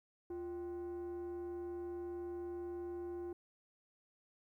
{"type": "tone with frequency modulation", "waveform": "sine", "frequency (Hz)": 349.2, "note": "F4", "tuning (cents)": 0, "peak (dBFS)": -38, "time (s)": [0.3, 3.33], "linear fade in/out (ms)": 5, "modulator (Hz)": 426, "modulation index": 0.33, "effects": ["tanh soft clip ceiling -40 dBFS", "13-bit"]}